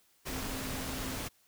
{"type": "tone in noise", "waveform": "sine", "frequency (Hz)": 261.6, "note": "C4", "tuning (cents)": 0, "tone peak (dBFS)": -42, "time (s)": [0.28, 1.2], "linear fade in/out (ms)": 20, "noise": "pink", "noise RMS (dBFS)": -38, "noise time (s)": [0.25, 1.29], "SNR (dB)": -7, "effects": ["white hiss -68 dBFS RMS until 1.47 s"]}